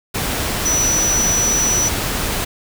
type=tone in noise; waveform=sine; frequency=5920 Hz; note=F#8; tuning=in tune; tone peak=-15 dBFS; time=0.65-1.89 s; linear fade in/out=10 ms; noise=pink; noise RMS=-21 dBFS; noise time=0.14-2.45 s; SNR=+3 dB; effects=none